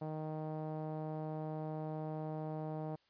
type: tone with low-pass filter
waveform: sawtooth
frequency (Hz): 155.5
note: D#3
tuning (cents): -1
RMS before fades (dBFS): -41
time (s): 0.01-2.96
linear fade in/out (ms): 10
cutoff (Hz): 740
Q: 2.4
effects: white hiss -73 dBFS RMS until 3.09 s + resampled to 11025 Hz